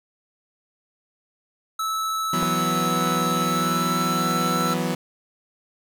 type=tone with pitch glide; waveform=square; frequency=1307 to 1329.8 Hz; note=E6 to E6; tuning=-15 to +15 cents; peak=-24 dBFS; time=1.79-4.74 s; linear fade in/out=5 ms; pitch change=+30 cents; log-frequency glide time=3.34-3.98 s
type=chord; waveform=sawtooth; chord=E suspended second; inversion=none; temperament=equal; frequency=164.81 / 185 / 246.9 Hz; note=E3 / F#3 / B3; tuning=0 / 0 / 0 cents; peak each=-23 / -23 / -24 dBFS; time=2.33-4.95 s; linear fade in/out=5 ms
type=clicks; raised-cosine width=1 ms; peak=-16 dBFS; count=2; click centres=2.427 / 2.431 s
effects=none